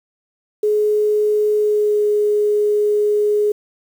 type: tone with pitch glide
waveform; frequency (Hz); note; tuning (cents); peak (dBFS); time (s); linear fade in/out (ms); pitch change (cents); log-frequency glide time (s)
sine; 421.9 to 417.8; G#4 to G#4; +27 to +10; -13; 0.63-3.52; 5; -17; 1.59-2.06
effects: 7-bit